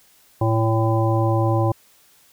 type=harmonic tone; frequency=112.1 Hz; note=A2; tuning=33 cents sharp; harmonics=1 / 3 / 5 / 7 / 9; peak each=-18 / -23 / -25 / -26 / -28 dBFS; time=0.41-1.72 s; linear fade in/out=5 ms; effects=white hiss -55 dBFS RMS until 2.32 s